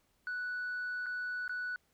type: tone with dropouts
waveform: sine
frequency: 1480 Hz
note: F#6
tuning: in tune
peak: -33 dBFS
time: 0.27-1.76 s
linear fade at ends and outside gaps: 1 ms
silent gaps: 1.06-1.065 / 1.479-1.494 s
effects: tanh soft clip ceiling -33 dBFS + pink hiss -74 dBFS RMS until 1.93 s